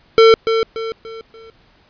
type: tone with echo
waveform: square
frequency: 450 Hz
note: A4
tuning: 39 cents sharp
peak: -6 dBFS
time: 0.18-0.34 s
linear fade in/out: 0 ms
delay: 290 ms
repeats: 4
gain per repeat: -8 dB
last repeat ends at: 1.5 s
effects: pink hiss -53 dBFS RMS until 1.89 s + resampled to 11025 Hz